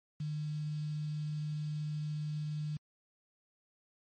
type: tone with quantisation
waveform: sine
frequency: 151.1 Hz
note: D3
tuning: 50 cents sharp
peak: -34 dBFS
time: 0.2-2.77 s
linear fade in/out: 5 ms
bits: 9
effects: MP3 32 kbps